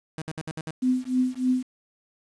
sawtooth tone bursts, 158.5 Hz, D#3, 32 cents sharp, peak -27 dBFS, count 6, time 0.18-0.707 s, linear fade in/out 0 ms, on 37 ms, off 61 ms
sine tone with tremolo, 254.4 Hz, C4, 48 cents flat, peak -17 dBFS, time 0.82-1.63 s, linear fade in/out 10 ms, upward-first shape triangle, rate 3.3 Hz, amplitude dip 100%
effects resampled to 22050 Hz + 8-bit

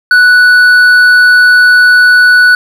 triangle tone with hard clipping, 1480 Hz, F#6, in tune, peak -3 dBFS, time 0.11-2.55 s, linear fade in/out 2 ms, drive 8 dB, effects none

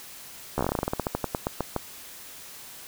slowing click train, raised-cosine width 1 ms, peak -11 dBFS, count 21, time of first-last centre 0.58-1.763 s, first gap 13 ms, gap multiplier 1.14, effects white hiss -44 dBFS RMS until 2.87 s

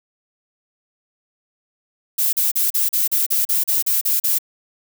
violet noise bursts, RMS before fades -18 dBFS, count 12, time 2.18-4.387 s, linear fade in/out 10 ms, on 150 ms, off 37 ms, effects none

